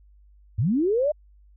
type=linear sweep; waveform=sine; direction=up; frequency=87.1 to 622 Hz; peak=-19 dBFS; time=0.58-1.12 s; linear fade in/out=10 ms; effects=added 50 Hz sine -51 dBFS peak until 1.56 s